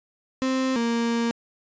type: tone pair in turn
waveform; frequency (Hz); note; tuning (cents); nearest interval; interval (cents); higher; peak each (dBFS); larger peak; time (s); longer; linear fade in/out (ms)
35% pulse; 261.6 / 233.1; C4 / A#3; 0 / 0; major second; 200; first; -20; neither; 0.42-0.76 / 0.76-1.31; second; 0
effects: resampled to 16000 Hz